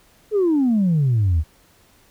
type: exponential sweep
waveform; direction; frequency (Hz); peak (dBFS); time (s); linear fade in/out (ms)
sine; down; 440 to 73.4; -13; 0.31-1.44; 50
effects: tanh soft clip ceiling -12 dBFS + pink hiss -55 dBFS RMS until 2.1 s